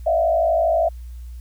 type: tone with frequency modulation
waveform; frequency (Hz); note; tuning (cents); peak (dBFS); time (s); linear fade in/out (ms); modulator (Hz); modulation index
sine; 660; E5; +2; -15; 0.06-0.89; 10; 52.5; 1
effects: added 60 Hz sine -32 dBFS peak until 1.4 s + white hiss -58 dBFS RMS until 1.4 s

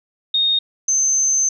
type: tone pair in turn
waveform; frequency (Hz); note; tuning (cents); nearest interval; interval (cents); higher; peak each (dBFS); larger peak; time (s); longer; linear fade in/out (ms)
sine; 3704 / 6228; A#7 / G8; -12 / -12; major sixth; 900; second; -14; neither; 0.34-0.59 / 0.88-1.49; second; 5
effects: none

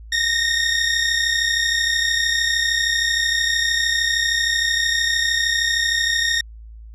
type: tone pair together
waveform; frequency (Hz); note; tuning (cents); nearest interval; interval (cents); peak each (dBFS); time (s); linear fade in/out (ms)
20% pulse; 1831.6 / 1864.7; A#6 / A#6; -31 / 0; unison; 31; -15; 0.12-6.41; 5
effects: added 55 Hz sine -36 dBFS peak until 6.94 s + resampled to 24000 Hz

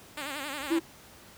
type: tone with vibrato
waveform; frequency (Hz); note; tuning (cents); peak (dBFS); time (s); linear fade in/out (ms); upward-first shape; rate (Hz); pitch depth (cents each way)
5% pulse; 284.4; C#4; +45; -23; 0.17-0.79; 5; sine; 11; 120
type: tone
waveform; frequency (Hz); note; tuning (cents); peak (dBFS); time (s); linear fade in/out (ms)
triangle; 330; E4; +2; -21; 0.7-0.8; 20
effects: pink hiss -52 dBFS RMS until 1.37 s + high-pass 60 Hz 12 dB/octave

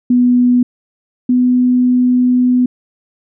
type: tone pair in turn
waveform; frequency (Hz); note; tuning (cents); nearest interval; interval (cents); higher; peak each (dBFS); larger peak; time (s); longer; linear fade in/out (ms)
sine; 246.4 / 249.4; B3 / B3; -4 / +17; unison; 21; second; -7 / -8; first; 0.1-0.63 / 1.29-2.66; second; 5
effects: none

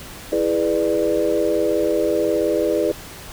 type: chord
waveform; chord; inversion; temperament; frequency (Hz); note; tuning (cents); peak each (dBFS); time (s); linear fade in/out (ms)
sine; E dominant seventh; none; equal with one note detuned; 329.6 / 415.3 / 493.9 / 593.5; E4 / G#4 / B4 / D5; 0 / 0 / 0 / +18; -22; 0.32-2.92; 5
effects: pink hiss -37 dBFS RMS until 3.32 s

